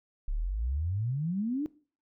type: exponential sweep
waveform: sine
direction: up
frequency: 33 to 311.1 Hz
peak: -28 dBFS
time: 0.28-1.66 s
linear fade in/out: 0 ms
effects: noise-tail reverb RT60 0.4 s tail -20 dB re dry